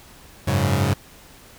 sawtooth chord, F# suspended second, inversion none, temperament equal, 92.5 / 103.83 / 138.59 Hz, F#2 / G#2 / C#3, 0 / 0 / 0 cents, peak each -18 dBFS, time 0.47-0.94 s, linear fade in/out 10 ms, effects pink hiss -47 dBFS RMS until 1.58 s

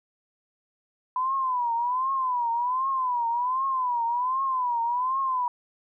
sine tone with vibrato, 1000 Hz, B5, 21 cents sharp, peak -23 dBFS, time 1.16-5.48 s, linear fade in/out 2 ms, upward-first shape triangle, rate 1.3 Hz, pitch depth 150 cents each way, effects none

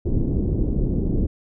pink low-pass noise, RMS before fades -21 dBFS, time 0.05-1.27 s, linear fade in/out 10 ms, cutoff 370 Hz, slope 24 dB/octave, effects none

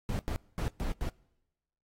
brown noise bursts at uneven times, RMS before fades -32 dBFS, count 5, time 0.09-0.19 / 0.28-0.36 / 0.58-0.68 / 0.8-0.92 / 1.01-1.09 s, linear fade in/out 0 ms, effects noise-tail reverb RT60 1.0 s tail -25 dB re dry + AAC 48 kbps

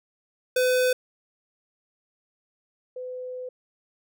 square / sine tone pair in turn, 505 / 505 Hz, B4 / B4, +39 / +39 cents, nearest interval unison, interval 0 cents, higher neither, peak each -20 / -32 dBFS, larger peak first, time 0.56-0.93 / 2.96-3.49 s, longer second, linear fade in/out 5 ms, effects none

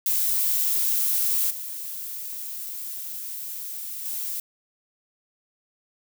violet noise with level steps, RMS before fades -23 / -34 / -30 dBFS, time 0.06-4.4 s, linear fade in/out 2 ms, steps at 1.5 / 4.05 s, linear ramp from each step 10 ms, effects none

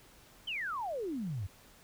sine exponential sweep, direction down, 3188 to 86.6 Hz, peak -34 dBFS, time 0.47-1.47 s, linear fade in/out 10 ms, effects pink hiss -59 dBFS RMS until 1.83 s

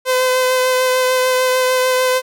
sawtooth tone with vibrato, 511 Hz, C5, 41 cents flat, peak -9 dBFS, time 0.05-2.22 s, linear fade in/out 50 ms, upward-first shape triangle, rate 6.7 Hz, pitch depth 16 cents each way, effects none

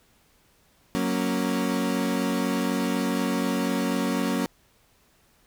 35% pulse chord, F# major, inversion none, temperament equal, 185 / 233.1 / 277.2 Hz, F#3 / A#3 / C#4, 0 / 0 / 0 cents, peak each -27 / -26 / -26 dBFS, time 0.95-4.46 s, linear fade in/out 0 ms, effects pink hiss -62 dBFS RMS until 5.46 s

